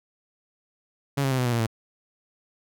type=tone with pitch steps; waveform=sawtooth; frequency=139.8 / 134.88 / 130.14 / 125.56 / 121.14 / 116.88 / 112.77 Hz; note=C#3 / C#3 / C3 / B2 / B2 / A#2 / A2; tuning=+15 / -47 / -9 / +29 / -33 / +5 / +43 cents; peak=-18 dBFS; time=1.17-1.667 s; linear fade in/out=10 ms; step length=71 ms; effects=none